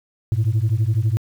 sine beating tone pair, 103.83 / 115.83 Hz, G#2 / A#2, 0 / -11 cents, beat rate 12 Hz, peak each -17 dBFS, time 0.32-1.17 s, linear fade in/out 0 ms, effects tanh soft clip ceiling -13 dBFS + 8-bit

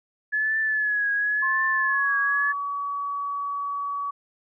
sine tone with vibrato, 1706 Hz, G#6, 46 cents sharp, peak -21 dBFS, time 0.32-2.53 s, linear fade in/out 20 ms, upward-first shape triangle, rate 0.94 Hz, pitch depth 64 cents each way
sine tone with pitch glide, 1065 to 1134.9 Hz, C6 to C#6, +30 to +40 cents, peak -26 dBFS, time 1.42-4.11 s, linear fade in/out 10 ms, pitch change +110 cents, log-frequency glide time 1.85-2.12 s
effects none

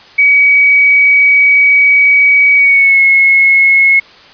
sine tone with pitch glide, 2267 to 2177 Hz, C#7 to C#7, +38 to -32 cents, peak -4 dBFS, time 0.18-4 s, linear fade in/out 10 ms, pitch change -70 cents, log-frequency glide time 2.55-3.01 s, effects white hiss -38 dBFS RMS until 4.33 s + resampled to 11025 Hz

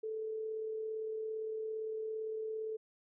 sine tone with amplitude modulation, 438.3 Hz, A4, 7 cents flat, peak -35 dBFS, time 0.03-2.77 s, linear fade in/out 10 ms, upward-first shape sine, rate 37.6 Hz, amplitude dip 30%, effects none

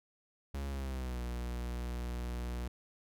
45% pulse tone with pitch glide, 69.3 to 60.33 Hz, C#2 to B1, 0 to -40 cents, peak -36 dBFS, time 0.54-2.68 s, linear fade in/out 5 ms, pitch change -240 cents, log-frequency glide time 0.7-1.22 s, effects none

